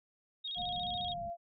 sine tone with vibrato, 3499 Hz, A7, 10 cents flat, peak -37 dBFS, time 0.44-1.14 s, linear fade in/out 10 ms, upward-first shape square, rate 14 Hz, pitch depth 110 cents each way
sine tone with pitch glide, 714 to 686.9 Hz, F5 to F5, +38 to -29 cents, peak -37 dBFS, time 0.55-1.37 s, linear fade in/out 50 ms, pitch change -67 cents, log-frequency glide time 1.07-1.22 s
white low-pass noise, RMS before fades -49 dBFS, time 0.57-1.3 s, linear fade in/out 0 ms, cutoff 230 Hz, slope 96 dB/octave
effects none

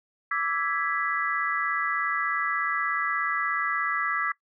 sine chord, E dominant seventh, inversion third, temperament equal with one note detuned, 1161.8 / 1318.5 / 1661.2 / 1975.5 Hz, D6 / E6 / G#6 / B6, -19 / 0 / 0 / 0 cents, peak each -30 dBFS, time 0.31-4.32 s, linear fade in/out 5 ms, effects noise-tail reverb RT60 0.1 s tail -20 dB re dry

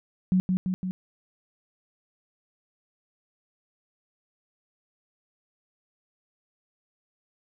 sine tone with echo, 185 Hz, F#3, in tune, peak -18 dBFS, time 0.32-0.4 s, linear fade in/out 0 ms, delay 170 ms, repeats 3, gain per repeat -3 dB, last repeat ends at 0.91 s, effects none

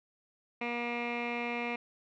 15% pulse tone with low-pass filter, 238.6 Hz, A#3, 41 cents sharp, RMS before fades -35 dBFS, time 0.61-1.76 s, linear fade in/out 5 ms, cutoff 2400 Hz, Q 4, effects none

